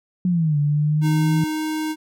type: exponential two-way sweep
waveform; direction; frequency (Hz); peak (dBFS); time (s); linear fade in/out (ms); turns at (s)
sine; down then up; 185 to 145.1 to 161.7; -16; 0.25-1.44; 2; 0.58
type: tone with pitch glide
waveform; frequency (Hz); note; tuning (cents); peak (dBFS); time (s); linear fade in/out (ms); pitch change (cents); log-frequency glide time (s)
square; 308.6 to 311.1; D#4 to D#4; -14 to 0; -23; 1.01-1.96; 50; +14; 1.4-1.62
effects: none